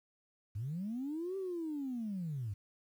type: linear two-way sweep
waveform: sine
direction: up then down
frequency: 93.4 to 392 to 93.4 Hz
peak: -35 dBFS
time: 0.55-2.54 s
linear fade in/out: 10 ms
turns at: 1.37 s
effects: tanh soft clip ceiling -32 dBFS + 11-bit